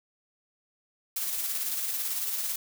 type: noise with tremolo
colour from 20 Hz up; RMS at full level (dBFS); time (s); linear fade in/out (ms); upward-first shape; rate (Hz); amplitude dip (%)
blue; -30; 1.16-2.56; 5; square; 18; 30
effects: none